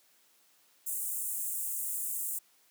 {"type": "high-pass noise", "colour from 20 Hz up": "pink", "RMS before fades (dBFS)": -35, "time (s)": [0.86, 2.39], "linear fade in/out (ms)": 10, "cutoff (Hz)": 7700, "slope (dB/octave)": 48, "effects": ["white hiss -66 dBFS RMS until 2.7 s", "high-pass 200 Hz 12 dB/octave"]}